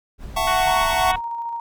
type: noise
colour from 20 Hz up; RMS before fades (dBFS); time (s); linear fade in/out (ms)
brown; -33; 0.18-1.21; 50
type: chord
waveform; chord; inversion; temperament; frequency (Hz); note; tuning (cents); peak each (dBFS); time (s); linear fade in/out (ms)
square; F# minor seventh; third; just; 666 / 740 / 888 / 1110; E5 / F#5 / A5 / C#6; +18 / 0 / +16 / +2; -26; 0.36-1.12; 10
type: harmonic tone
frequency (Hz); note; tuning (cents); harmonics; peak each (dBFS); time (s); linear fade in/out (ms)
371.1; F#4; +5; 2 / 3 / 4 / 5 / 6 / 7 / 8 / 9 / 10; -23 / -27 / -29 / -33 / -33 / -34 / -37 / -37 / -42; 0.47-1.16; 5
type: tone with tremolo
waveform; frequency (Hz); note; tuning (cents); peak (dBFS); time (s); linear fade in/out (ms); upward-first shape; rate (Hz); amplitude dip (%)
sine; 932.3; A#5; 0; -24; 0.67-1.6; 2; square; 14; 25
effects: none